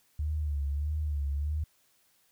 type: tone with vibrato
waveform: sine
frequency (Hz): 73.42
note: D2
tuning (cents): 0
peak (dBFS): -28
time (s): 0.19-1.64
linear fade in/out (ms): 5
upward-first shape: sine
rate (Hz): 1.6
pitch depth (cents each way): 78
effects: white hiss -68 dBFS RMS until 2.31 s